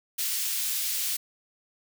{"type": "high-pass noise", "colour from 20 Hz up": "white", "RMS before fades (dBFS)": -29, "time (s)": [0.18, 1.17], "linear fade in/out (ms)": 10, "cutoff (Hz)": 2700, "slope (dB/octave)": 12, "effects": []}